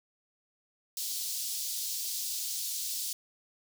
pink high-pass noise, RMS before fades -35 dBFS, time 0.97-3.13 s, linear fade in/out 2 ms, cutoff 4200 Hz, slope 24 dB/octave, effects none

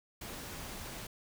pink noise, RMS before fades -44 dBFS, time 0.21-1.07 s, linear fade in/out 5 ms, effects none

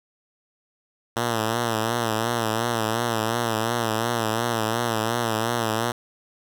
5% pulse tone with vibrato, 114.4 Hz, A#2, 32 cents flat, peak -11 dBFS, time 1.16-5.92 s, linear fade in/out 5 ms, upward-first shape sine, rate 2.8 Hz, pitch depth 80 cents each way, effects none

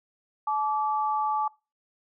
sine tone pair together, 860 / 1162 Hz, A5 / D6, -40 / -19 cents, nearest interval perfect fourth, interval 521 cents, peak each -26 / -28 dBFS, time 0.47-1.48 s, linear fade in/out 5 ms, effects noise-tail reverb RT60 0.3 s tail -25 dB re dry

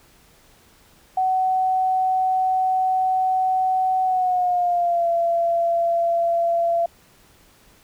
sine tone with pitch glide, 750 to 679.9 Hz, F#5 to F5, +23 to -47 cents, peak -17 dBFS, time 1.17-6.86 s, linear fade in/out 5 ms, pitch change -170 cents, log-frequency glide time 4.03-5.08 s, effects pink hiss -54 dBFS RMS until 7.83 s

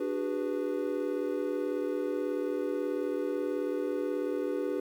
triangle chord, G# half-diminished seventh, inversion second, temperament equal with one note detuned, 293.7 / 370 / 408.4 / 493.9 Hz, D4 / F#4 / G#4 / B4, 0 / 0 / -29 / 0 cents, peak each -33 dBFS, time 0-4.8 s, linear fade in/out 5 ms, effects 10-bit

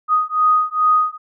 sine beating tone pair, 1244.5 / 1246.9 Hz, D#6 / D#6, 0 / +3 cents, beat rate 2.4 Hz, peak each -16 dBFS, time 0.08-1.18 s, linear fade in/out 50 ms, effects none

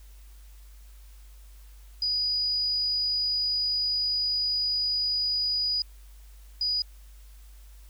sine tone bursts at uneven times, 4925 Hz, D#8, 19 cents flat, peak -24 dBFS, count 2, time 2.02-5.82 / 6.61-6.82 s, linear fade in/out 2 ms, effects added 50 Hz sine -46 dBFS peak until 7.89 s + white hiss -60 dBFS RMS until 7.89 s

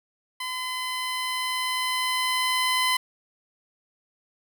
15% pulse tone with level ramp, 1019 Hz, C6, 46 cents flat, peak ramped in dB -23 to -14 dBFS, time 0.4-2.97 s, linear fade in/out 5 ms, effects none

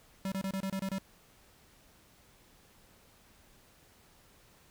square tone bursts, 192.9 Hz, G3, 28 cents flat, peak -33 dBFS, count 8, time 0.25-0.984 s, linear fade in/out 2 ms, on 69 ms, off 26 ms, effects pink hiss -62 dBFS RMS until 4.7 s

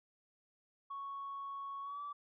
sine tone with pitch glide, 1108.7 to 1155.1 Hz, C#6 to D6, 0 to -29 cents, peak -40 dBFS, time 0.9-2.13 s, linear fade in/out 10 ms, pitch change +71 cents, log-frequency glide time 1.82-2.01 s, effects tanh soft clip ceiling -37 dBFS

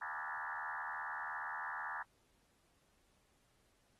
sine tone with frequency modulation, 1318.5 Hz, E6, in tune, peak -40 dBFS, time 0.01-2.03 s, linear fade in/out 10 ms, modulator 76.8 Hz, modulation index 6.3, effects pink hiss -75 dBFS RMS until 3.99 s + AAC 32 kbps

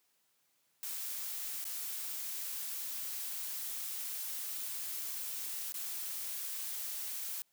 blue noise with dropouts, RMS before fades -40 dBFS, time 0.83-7.42 s, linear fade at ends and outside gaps 0 ms, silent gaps 1.642-1.652 / 5.722-5.742 s, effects white hiss -75 dBFS RMS until 7.52 s + high-pass 100 Hz 12 dB/octave

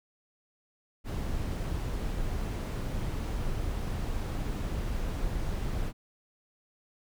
brown noise, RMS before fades -32 dBFS, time 1.04-5.93 s, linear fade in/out 50 ms, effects none

